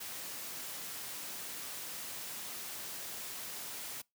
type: noise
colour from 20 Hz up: white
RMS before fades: -43 dBFS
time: 0-4.02 s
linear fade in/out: 10 ms
effects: noise-tail reverb RT60 0.2 s tail -24 dB re dry + high-pass 100 Hz 12 dB/octave